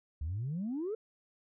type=exponential sweep; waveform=sine; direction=up; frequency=69.7 to 460 Hz; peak=-32 dBFS; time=0.21-0.95 s; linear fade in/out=5 ms; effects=tanh soft clip ceiling -30 dBFS